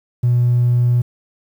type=tone; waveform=triangle; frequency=121.6 Hz; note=B2; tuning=26 cents flat; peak=-8 dBFS; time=0.23-1.02 s; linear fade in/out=10 ms; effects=tanh soft clip ceiling -8 dBFS + 8-bit